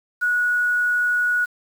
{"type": "tone with quantisation", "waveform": "sine", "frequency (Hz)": 1461, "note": "F#6", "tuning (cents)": -22, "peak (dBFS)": -17, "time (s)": [0.21, 1.46], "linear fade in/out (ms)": 20, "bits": 7, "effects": []}